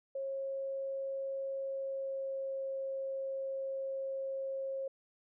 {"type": "tone with pitch glide", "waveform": "sine", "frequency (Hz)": [542, 538.6], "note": ["C#5", "C#5"], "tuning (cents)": [-39, -50], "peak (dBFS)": -35, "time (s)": [0.15, 4.88], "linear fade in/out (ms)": 5, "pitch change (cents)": -11, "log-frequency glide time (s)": [1.57, 2.7], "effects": []}